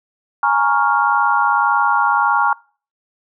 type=chord; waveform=sine; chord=Bb minor seventh; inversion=third; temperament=equal; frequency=830.6 / 932.3 / 1108.7 / 1396.9 Hz; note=Ab5 / Bb5 / Db6 / F6; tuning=0 / 0 / 0 / 0 cents; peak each=-18 dBFS; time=0.43-2.53 s; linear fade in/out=2 ms; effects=noise-tail reverb RT60 0.4 s tail -24 dB re dry